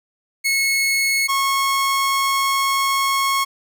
sawtooth tone pair in turn, 2187 / 1093.5 Hz, C#7 / C#6, -24 / -24 cents, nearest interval octave, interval 1200 cents, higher first, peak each -13 dBFS, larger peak neither, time 0.44-1.28 / 1.28-3.45 s, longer second, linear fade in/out 20 ms, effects 9-bit

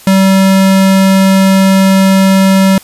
square tone, 192.2 Hz, G3, 34 cents flat, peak -5 dBFS, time 0.07-2.78 s, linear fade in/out 2 ms, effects white hiss -36 dBFS RMS until 2.83 s + resampled to 32000 Hz

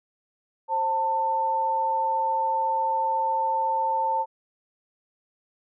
sine tone pair together, 531 / 893 Hz, C5 / A5, +25 / +25 cents, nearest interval major sixth, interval 900 cents, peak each -31 / -22 dBFS, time 0.68-4.26 s, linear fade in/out 50 ms, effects none

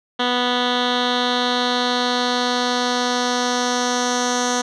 10% pulse tone with low-pass filter sweep, 246.4 Hz, B3, 4 cents flat, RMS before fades -20 dBFS, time 0.19-4.62 s, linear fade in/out 10 ms, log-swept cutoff 3300 to 6200 Hz, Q 3.2, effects none

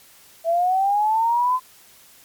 sine linear sweep, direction up, 654 to 1030 Hz, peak -16 dBFS, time 0.44-1.6 s, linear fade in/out 50 ms, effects white hiss -50 dBFS RMS until 2.24 s + MP3 96 kbps

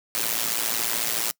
white noise with amplitude modulation, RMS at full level -22 dBFS, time 0.15-1.31 s, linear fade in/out 0 ms, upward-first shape sine, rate 114 Hz, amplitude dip 85%, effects noise-tail reverb RT60 0.1 s tail -24 dB re dry + high-pass 150 Hz 12 dB/octave

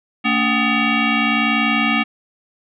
sine tone with frequency modulation, 1244.5 Hz, D#6, in tune, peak -14 dBFS, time 0.24-2.04 s, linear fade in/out 20 ms, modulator 510 Hz, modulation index 3.3, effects none

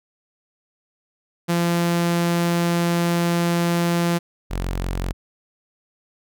sawtooth tone pair in turn, 171.5 / 45.2 Hz, F3 / F#1, -31 / -40 cents, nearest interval octave + major seventh, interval 2309 cents, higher first, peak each -14 / -19 dBFS, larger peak first, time 1.48-4.19 / 4.5-5.13 s, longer first, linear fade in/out 20 ms, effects none

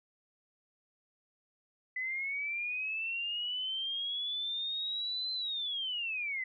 sine linear two-way sweep, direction up then down, 2000 to 4090 to 2000 Hz, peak -33 dBFS, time 1.96-6.44 s, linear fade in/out 5 ms, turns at 5.33 s, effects none

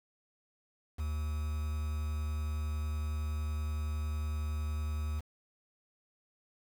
triangle tone with quantisation, 75.9 Hz, D#2, 42 cents flat, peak -30 dBFS, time 0.98-5.21 s, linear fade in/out 20 ms, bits 8, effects none

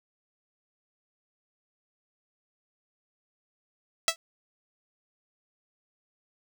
5% pulse tone with exponential decay, 658 Hz, E5, 3 cents flat, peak -6 dBFS, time 4.08-4.16 s, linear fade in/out 1 ms, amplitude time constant 17 ms, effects none

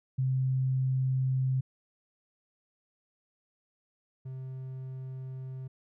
sine / triangle tone pair in turn, 130.81 / 130.81 Hz, C3 / C3, 0 / 0 cents, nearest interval unison, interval 0 cents, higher neither, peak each -25 / -35 dBFS, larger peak first, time 0.18-1.61 / 4.25-5.68 s, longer neither, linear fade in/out 10 ms, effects none

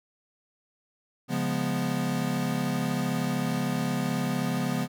square chord, C# dominant seventh, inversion none, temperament equal, 138.59 / 174.61 / 207.7 / 246.9 Hz, C#3 / E#3 / G#3 / B3, 0 / 0 / 0 / 0 cents, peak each -33 / -32 / -34 / -31 dBFS, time 1.28-4.88 s, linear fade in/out 50 ms, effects none

